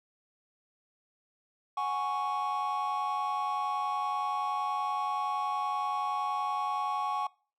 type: chord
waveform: triangle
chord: F# suspended second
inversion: none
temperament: equal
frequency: 740 / 830.6 / 1108.7 Hz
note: F#5 / G#5 / C#6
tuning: 0 / 0 / 0 cents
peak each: -34 / -31 / -29 dBFS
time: 1.77-7.27 s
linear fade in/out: 5 ms
effects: noise-tail reverb RT60 0.4 s tail -24 dB re dry + tanh soft clip ceiling -21 dBFS